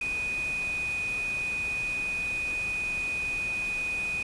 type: tone in noise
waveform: sine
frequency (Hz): 2484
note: D#7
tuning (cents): -3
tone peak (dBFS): -28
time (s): 0.01-4.23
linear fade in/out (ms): 5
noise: pink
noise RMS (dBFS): -42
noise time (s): 0.01-4.23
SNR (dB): +11
effects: resampled to 24000 Hz